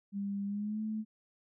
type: tone with pitch glide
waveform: sine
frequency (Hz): 200 to 216.8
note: G3 to A3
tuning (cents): +35 to -25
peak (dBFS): -33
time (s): 0.12-1.05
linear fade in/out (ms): 50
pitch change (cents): +140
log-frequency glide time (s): 0.46-0.81
effects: none